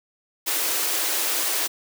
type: high-pass noise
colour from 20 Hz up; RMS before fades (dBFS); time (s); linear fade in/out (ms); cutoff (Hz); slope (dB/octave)
white; -24; 0.46-1.68; 20; 280; 96
effects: none